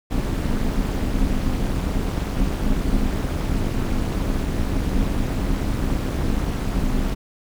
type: noise with amplitude modulation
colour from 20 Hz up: brown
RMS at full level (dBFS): -18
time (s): 0.1-7.15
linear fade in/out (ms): 20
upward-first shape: sine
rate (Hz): 230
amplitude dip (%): 80
effects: none